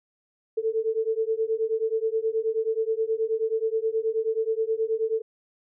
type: beating tone pair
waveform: sine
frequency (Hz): 440 / 449.4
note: A4 / A4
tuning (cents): 0 / +37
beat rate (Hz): 9.4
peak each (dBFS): -26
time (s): 0.57-5.22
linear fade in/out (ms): 10
effects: none